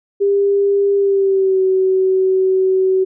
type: tone with pitch glide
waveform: sine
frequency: 400 to 377.5 Hz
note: G4 to F#4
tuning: +35 to +35 cents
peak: -11 dBFS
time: 0.2-3.05 s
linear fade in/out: 20 ms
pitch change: -100 cents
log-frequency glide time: 0.96-1.61 s
effects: none